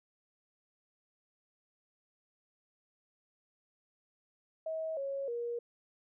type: tone with pitch steps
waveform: sine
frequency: 640 / 550.8 / 474 Hz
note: D#5 / C#5 / A#4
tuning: +49 / -11 / +29 cents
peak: -34 dBFS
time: 4.66-5.59 s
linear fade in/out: 5 ms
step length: 310 ms
effects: none